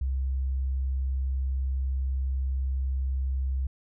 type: tone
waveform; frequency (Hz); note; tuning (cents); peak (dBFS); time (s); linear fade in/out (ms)
sine; 66; C2; +16; -25; 0.01-3.67; 5
effects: none